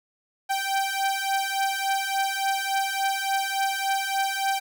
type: beating tone pair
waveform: sawtooth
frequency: 779 / 782.5 Hz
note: G5 / G5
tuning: -11 / -3 cents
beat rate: 3.5 Hz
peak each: -23 dBFS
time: 0.49-4.6 s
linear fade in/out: 20 ms
effects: none